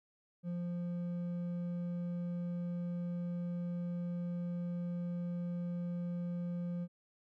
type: tone with hard clipping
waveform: sine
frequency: 174.61 Hz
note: F3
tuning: in tune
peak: -37 dBFS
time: 0.43-6.88 s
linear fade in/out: 50 ms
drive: 5 dB
effects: none